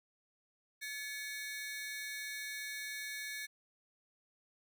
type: ring-modulated tone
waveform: sawtooth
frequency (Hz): 1973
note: B6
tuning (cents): -2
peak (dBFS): -34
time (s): 0.81-3.47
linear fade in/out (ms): 20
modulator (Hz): 257
effects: none